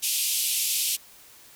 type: band-pass noise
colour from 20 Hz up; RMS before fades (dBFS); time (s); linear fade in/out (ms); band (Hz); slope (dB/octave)
white; -26; 0.02-0.97; 20; 2500 to 14000; 48
effects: white hiss -51 dBFS RMS until 1.55 s